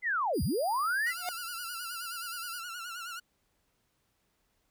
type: linear two-way sweep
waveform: sine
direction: down then up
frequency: 2093 to 55.9 to 2093 Hz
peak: -27 dBFS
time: 0.02-1.14 s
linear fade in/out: 50 ms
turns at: 0.43 s
type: tone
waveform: 15% pulse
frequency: 4835 Hz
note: D8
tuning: 50 cents sharp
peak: -35 dBFS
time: 0.33-2.62 s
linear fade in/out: 50 ms
type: tone with vibrato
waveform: sawtooth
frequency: 1396.9 Hz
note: F6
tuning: in tune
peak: -35 dBFS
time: 1.06-3.2 s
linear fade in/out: 10 ms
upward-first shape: sine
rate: 9.5 Hz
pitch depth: 85 cents each way
type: tone with exponential growth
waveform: square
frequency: 720 Hz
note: F#5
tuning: 47 cents flat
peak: -30 dBFS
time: 1.16-1.29 s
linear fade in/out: 1 ms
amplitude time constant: 28 ms
effects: pink hiss -75 dBFS RMS until 4.7 s

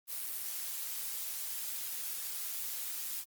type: noise with amplitude modulation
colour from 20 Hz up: blue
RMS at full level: -37 dBFS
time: 0.07-3.25 s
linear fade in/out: 50 ms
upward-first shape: sine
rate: 116 Hz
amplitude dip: 40%
effects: Opus 32 kbps

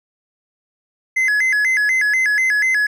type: tone with vibrato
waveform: triangle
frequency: 1864.7 Hz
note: A#6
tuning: in tune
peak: -12 dBFS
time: 1.16-2.87 s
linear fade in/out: 10 ms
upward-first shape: square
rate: 4.1 Hz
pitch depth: 170 cents each way
effects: none

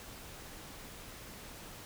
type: silence
effects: pink hiss -49 dBFS RMS until 1.85 s

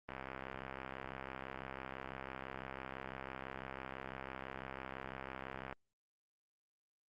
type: click train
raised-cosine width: 0.5 ms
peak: -28 dBFS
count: 373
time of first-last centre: 0.09-5.726 s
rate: 66 Hz
effects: Opus 24 kbps

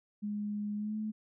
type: tone with pitch glide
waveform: sine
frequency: 207.7 to 215.3 Hz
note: G#3 to A3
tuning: 0 to -37 cents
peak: -33 dBFS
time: 0.22-1.12 s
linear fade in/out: 20 ms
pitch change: +63 cents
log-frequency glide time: 0.76-0.96 s
effects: none

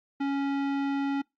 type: tone with tanh clipping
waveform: sine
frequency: 278 Hz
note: C#4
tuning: 5 cents sharp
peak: -28 dBFS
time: 0.2-1.22 s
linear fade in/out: 10 ms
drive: 18 dB
effects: noise-tail reverb RT60 0.2 s tail -25 dB re dry + Opus 48 kbps

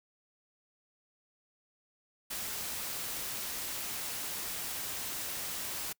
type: noise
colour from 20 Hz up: white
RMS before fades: -38 dBFS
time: 2.3-5.93 s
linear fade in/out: 10 ms
effects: noise-tail reverb RT60 0.1 s tail -26 dB re dry

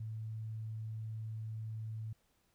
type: tone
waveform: sine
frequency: 110.2 Hz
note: A2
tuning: 3 cents sharp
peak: -39 dBFS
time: 0-2.13 s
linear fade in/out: 5 ms
effects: pink hiss -75 dBFS RMS until 2.54 s

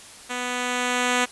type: tone with level ramp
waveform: 5% pulse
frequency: 247.5 Hz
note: B3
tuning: 4 cents sharp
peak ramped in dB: -16 to -7 dBFS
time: 0.29-1.26 s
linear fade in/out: 20 ms
effects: white hiss -44 dBFS RMS until 1.31 s + resampled to 24000 Hz

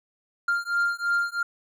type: beating tone pair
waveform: triangle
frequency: 1396 / 1399 Hz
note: F6 / F6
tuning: -1 / +3 cents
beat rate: 3 Hz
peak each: -24 dBFS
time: 0.48-1.43 s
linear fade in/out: 5 ms
effects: none

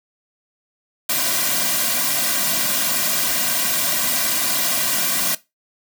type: noise with comb filter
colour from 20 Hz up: white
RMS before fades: -20 dBFS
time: 1.09-5.35 s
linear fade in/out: 5 ms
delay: 2.3 ms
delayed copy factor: -1
effects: noise-tail reverb RT60 0.2 s tail -17 dB re dry + high-pass 150 Hz 12 dB/octave

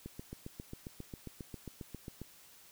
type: click train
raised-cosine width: 3 ms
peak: -30 dBFS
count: 17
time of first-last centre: 0.06-2.216 s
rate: 7.42 Hz
effects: white hiss -59 dBFS RMS until 2.71 s

